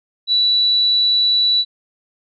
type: tone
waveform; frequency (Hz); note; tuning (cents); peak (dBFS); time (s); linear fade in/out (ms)
sine; 3945; B7; -3; -12; 0.27-1.65; 50
effects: none